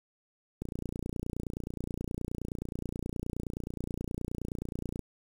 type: click train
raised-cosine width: 3 ms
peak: -22 dBFS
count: 130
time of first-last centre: 0.62-4.993 s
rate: 29.5 Hz
effects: 8-bit